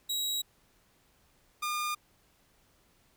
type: tone pair in turn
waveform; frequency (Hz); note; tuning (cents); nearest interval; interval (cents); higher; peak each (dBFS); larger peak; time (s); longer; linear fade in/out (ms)
sawtooth; 3851 / 1210.8; B7 / D#6; -44 / -48; octave + minor sixth; 2004; first; -27; neither; 0.09-0.42 / 1.62-1.95; neither; 10
effects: pink hiss -67 dBFS RMS until 3.16 s